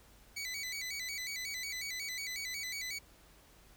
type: tone with vibrato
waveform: 20% pulse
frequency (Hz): 2128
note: C7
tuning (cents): +29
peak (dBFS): -33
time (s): 0.36-2.99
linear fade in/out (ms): 10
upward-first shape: square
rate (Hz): 5.5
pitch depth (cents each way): 100
effects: added 50 Hz sine -64 dBFS peak until 3.76 s + pink hiss -62 dBFS RMS until 3.76 s